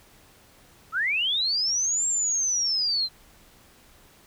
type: linear two-way sweep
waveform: sine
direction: up then down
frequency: 1244.5 to 7500 to 4034 Hz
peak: -22 dBFS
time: 0.92-3.09 s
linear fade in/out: 50 ms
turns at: 2.07 s
effects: pink hiss -55 dBFS RMS until 4.26 s